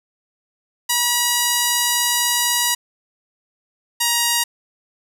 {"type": "tone pair in turn", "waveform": "5% pulse", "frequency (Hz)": [964, 946.9], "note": ["B5", "A#5"], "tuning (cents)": [-42, 27], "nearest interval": "unison", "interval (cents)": 31, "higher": "first", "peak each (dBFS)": -4, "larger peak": "neither", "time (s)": [[0.89, 2.75], [4, 4.44]], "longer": "first", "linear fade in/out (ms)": 10, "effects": []}